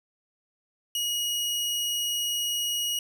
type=tone; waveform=sawtooth; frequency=2895 Hz; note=F#7; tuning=38 cents flat; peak=-23 dBFS; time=0.95-2.99 s; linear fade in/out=2 ms; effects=none